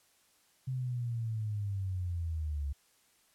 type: linear sweep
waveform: sine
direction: down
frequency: 131.2 to 68.7 Hz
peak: -32 dBFS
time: 0.67-2.73 s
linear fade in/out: 10 ms
effects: white hiss -68 dBFS RMS until 3.34 s + low-pass 12000 Hz 12 dB/octave